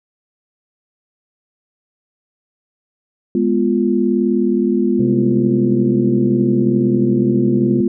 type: chord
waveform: sine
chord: F diminished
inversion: first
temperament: equal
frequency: 207.7 / 246.9 / 349.2 Hz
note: Ab3 / Cb4 / F4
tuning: 0 / 0 / 0 cents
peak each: -17 dBFS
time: 3.35-7.88 s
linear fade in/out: 2 ms
type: harmonic tone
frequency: 65.41 Hz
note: C2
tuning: in tune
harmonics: 2 / 3 / 4 / 5 / 6 / 7 / 8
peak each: -20 / -25 / -31 / -31 / -34 / -35 / -36 dBFS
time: 4.99-7.81 s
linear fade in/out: 5 ms
effects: none